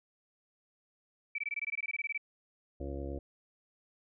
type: tone bursts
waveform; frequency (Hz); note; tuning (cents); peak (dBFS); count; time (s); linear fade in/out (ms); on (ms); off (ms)
sine; 2310; D7; -29; -32; 16; 1.35-2.178; 5; 33; 20
type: harmonic tone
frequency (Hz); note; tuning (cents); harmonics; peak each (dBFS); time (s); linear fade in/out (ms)
69.3; C#2; 0; 1 / 2 / 3 / 4 / 5 / 6 / 7 / 8 / 10; -39 / -48 / -53 / -44 / -44 / -54 / -47 / -46 / -55; 2.8-3.19; 5
effects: none

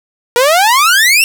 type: exponential sweep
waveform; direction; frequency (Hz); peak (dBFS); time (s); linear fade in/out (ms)
sawtooth; up; 466.2 to 2802; -3; 0.36-1.24; 0
effects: none

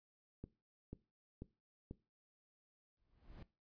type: click train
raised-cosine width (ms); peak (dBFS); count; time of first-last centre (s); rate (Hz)
3; -34; 4; 0.44-1.911; 2.04
type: noise with exponential growth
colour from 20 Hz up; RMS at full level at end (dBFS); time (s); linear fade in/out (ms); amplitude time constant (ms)
brown; -48; 2.97-3.43; 5; 100
effects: noise-tail reverb RT60 0.3 s tail -19 dB re dry + resampled to 11025 Hz

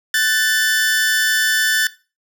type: tone pair together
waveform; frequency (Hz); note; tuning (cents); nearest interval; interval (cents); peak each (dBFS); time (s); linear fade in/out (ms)
sawtooth; 1506.4 / 1760; F#6 / A6; +31 / 0; minor third; 269; -17 / -12; 0.14-1.87; 2
effects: noise-tail reverb RT60 0.3 s tail -17 dB re dry

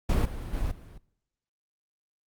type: noise with level steps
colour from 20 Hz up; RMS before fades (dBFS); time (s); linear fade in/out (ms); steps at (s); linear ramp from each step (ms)
brown; -23 / -35 / -30 / -46; 0.09-0.98; 5; 0.25 / 0.53 / 0.71; 5
effects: noise-tail reverb RT60 0.9 s tail -23 dB re dry + Opus 48 kbps

